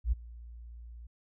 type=tone with ADSR envelope; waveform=sine; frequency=58.3 Hz; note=A#1; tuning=1 cent sharp; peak=-22 dBFS; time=0.04-1.07 s; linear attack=81 ms; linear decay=17 ms; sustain=-22 dB; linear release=7 ms; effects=none